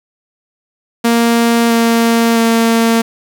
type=tone with pitch steps; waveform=sawtooth; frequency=233.1 / 230.8 / 228.6 Hz; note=A#3 / A#3 / A#3; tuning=0 / -17 / -34 cents; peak=-5 dBFS; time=1.04-3.02 s; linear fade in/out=10 ms; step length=660 ms; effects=7-bit